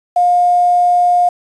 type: tone with quantisation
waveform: sine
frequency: 710 Hz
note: F5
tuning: 28 cents sharp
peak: -8 dBFS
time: 0.16-1.29 s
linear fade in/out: 5 ms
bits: 6
effects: resampled to 22050 Hz